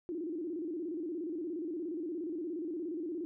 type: tone with vibrato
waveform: sine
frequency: 329.6 Hz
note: E4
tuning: in tune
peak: -35 dBFS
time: 0.09-3.25 s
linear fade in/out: 0 ms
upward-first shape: square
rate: 17 Hz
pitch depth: 120 cents each way
effects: none